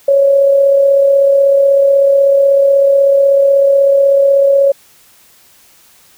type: tone with amplitude modulation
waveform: sine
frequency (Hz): 554.4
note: C#5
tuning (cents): 0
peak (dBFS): -4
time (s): 0.08-4.72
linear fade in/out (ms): 5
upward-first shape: sine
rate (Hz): 36.2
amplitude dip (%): 35
effects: white hiss -46 dBFS RMS until 6.17 s